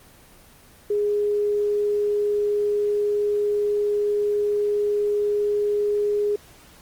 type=tone; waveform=sine; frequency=413.8 Hz; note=G#4; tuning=6 cents flat; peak=-19 dBFS; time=0.9-6.36 s; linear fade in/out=5 ms; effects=pink hiss -50 dBFS RMS until 6.81 s + Opus 24 kbps